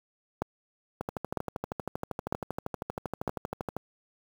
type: two click trains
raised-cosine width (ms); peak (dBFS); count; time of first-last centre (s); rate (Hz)
1; -14 / -18; 4 / 36; 0.42-3.277 / 1.01-3.766; 1.05 / 12.7
effects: high-pass 60 Hz 12 dB/octave + 7-bit